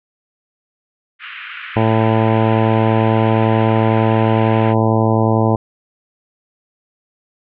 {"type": "band-pass noise", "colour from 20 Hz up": "pink", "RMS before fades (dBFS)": -31, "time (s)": [1.19, 4.75], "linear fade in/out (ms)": 50, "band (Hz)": [1300, 3000], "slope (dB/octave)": 48}
{"type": "harmonic tone", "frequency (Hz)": 111.1, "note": "A2", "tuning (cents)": 17, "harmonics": [1, 2, 3, 4, 5, 6, 7, 8, 9], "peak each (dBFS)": [-15, -18, -20, -21, -22, -23, -23, -24, -25], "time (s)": [1.76, 5.56], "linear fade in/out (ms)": 5}
{"effects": []}